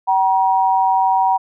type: tone pair together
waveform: sine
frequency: 764.7 / 952 Hz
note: G5 / A#5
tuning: -43 / +36 cents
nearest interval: major third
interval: 379 cents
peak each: -15 dBFS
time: 0.07-1.38 s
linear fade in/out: 20 ms
effects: none